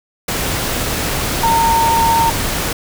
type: tone in noise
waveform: sine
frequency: 916 Hz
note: A#5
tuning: 31 cents flat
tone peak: -11 dBFS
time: 1.43-2.3 s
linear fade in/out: 5 ms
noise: pink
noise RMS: -19 dBFS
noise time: 0.28-2.73 s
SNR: +5 dB
effects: none